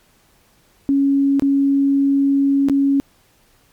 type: tone with dropouts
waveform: sine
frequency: 277.2 Hz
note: C#4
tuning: in tune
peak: -12 dBFS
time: 0.89-3 s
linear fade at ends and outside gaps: 0 ms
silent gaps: 1.396-1.422 / 2.686-2.697 s
effects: pink hiss -56 dBFS RMS until 3.72 s + MP3 96 kbps